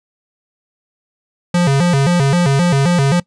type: tone with vibrato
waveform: square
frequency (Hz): 155.56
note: D#3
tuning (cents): 0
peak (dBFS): -11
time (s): 1.54-3.2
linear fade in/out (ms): 5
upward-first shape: square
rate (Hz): 3.8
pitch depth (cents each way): 210
effects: noise-tail reverb RT60 0.1 s tail -22 dB re dry + resampled to 22050 Hz